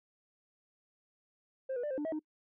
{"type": "tone with pitch steps", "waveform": "sine", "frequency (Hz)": [528, 486.5, 592, 525, 295.8, 644, 307.9], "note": ["C5", "B4", "D5", "C5", "D4", "E5", "D#4"], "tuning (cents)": [16, -26, 14, 6, 13, -41, -18], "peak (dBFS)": -31, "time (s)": [1.69, 2.194], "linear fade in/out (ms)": 10, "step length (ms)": 72, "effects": ["noise-tail reverb RT60 0.1 s tail -26 dB re dry", "tanh soft clip ceiling -32 dBFS"]}